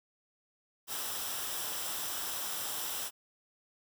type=noise with comb filter; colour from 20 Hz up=white; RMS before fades=-37 dBFS; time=0.87-3.11 s; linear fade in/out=50 ms; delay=0.45 ms; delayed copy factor=-0.5; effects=none